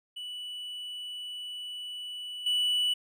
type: tone with level steps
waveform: triangle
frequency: 2960 Hz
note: F#7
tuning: in tune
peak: -35 / -23 dBFS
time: 0.16-2.94 s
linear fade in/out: 10 ms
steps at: 2.46 s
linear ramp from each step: 5 ms
effects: none